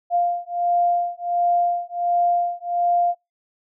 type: beating tone pair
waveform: sine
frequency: 698.5 / 699.9 Hz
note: F5 / F5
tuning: 0 / +4 cents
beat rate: 1.4 Hz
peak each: -21 dBFS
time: 0.1-3.15 s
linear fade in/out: 50 ms
effects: noise-tail reverb RT60 0.2 s tail -25 dB re dry